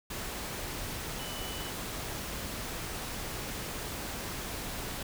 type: tone in noise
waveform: sine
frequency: 2976 Hz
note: F#7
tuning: 9 cents sharp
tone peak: -44 dBFS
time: 1.19-1.7 s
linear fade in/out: 5 ms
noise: pink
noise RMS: -38 dBFS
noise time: 0.1-5.03 s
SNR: -9 dB
effects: none